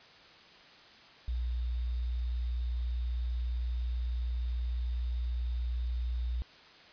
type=tone with sample-and-hold; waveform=sine; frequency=60.2 Hz; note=B1; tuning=44 cents flat; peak=-30 dBFS; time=1.28-6.42 s; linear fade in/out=0 ms; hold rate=3675 Hz; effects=white hiss -55 dBFS RMS until 6.92 s + resampled to 11025 Hz